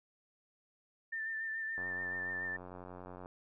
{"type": "tone with vibrato", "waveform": "sine", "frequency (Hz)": 1786, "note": "A6", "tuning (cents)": 25, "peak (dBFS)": -36, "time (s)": [1.12, 2.57], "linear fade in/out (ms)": 10, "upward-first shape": "sine", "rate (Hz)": 7, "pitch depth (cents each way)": 27}
{"type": "click train", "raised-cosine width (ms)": 1, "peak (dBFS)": -34, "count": 135, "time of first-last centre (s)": [1.78, 3.259], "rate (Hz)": 90.6}
{"effects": []}